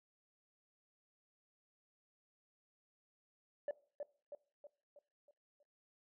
sine tone with echo, 581 Hz, D5, 19 cents flat, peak -33 dBFS, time 3.68-3.71 s, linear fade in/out 2 ms, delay 320 ms, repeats 6, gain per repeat -6 dB, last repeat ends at 5.63 s, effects noise-tail reverb RT60 0.4 s tail -19 dB re dry + tanh soft clip ceiling -35 dBFS

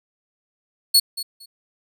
sawtooth tone with echo, 4373 Hz, C#8, 24 cents flat, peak -8 dBFS, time 0.94-1 s, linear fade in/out 10 ms, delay 230 ms, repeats 2, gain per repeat -15 dB, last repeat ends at 1.46 s, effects none

